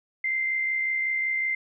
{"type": "tone with amplitude modulation", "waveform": "sine", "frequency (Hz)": 2086, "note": "C7", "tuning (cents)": -6, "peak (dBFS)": -22, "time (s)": [0.24, 1.55], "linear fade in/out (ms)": 5, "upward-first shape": "sine", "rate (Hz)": 65.4, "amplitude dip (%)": 35, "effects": []}